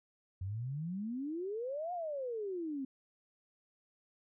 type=exponential two-way sweep; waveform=sine; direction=up then down; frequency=89.6 to 730 to 258.9 Hz; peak=-36 dBFS; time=0.41-2.85 s; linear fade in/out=5 ms; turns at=1.93 s; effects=none